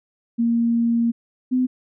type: tone pair in turn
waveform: sine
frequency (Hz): 233.1 / 254.1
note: A#3 / B3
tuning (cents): 0 / +49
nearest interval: minor second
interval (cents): 149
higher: second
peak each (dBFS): -16 / -16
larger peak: neither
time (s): 0.38-1.12 / 1.51-1.67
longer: first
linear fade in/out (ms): 20
effects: none